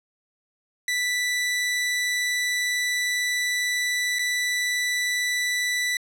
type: tone with dropouts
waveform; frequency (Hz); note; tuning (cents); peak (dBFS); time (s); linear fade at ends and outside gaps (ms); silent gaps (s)
sawtooth; 1975.5; B6; 0; -19; 0.88-5.97; 2; 4.187-4.192
effects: low-pass 11000 Hz 12 dB/octave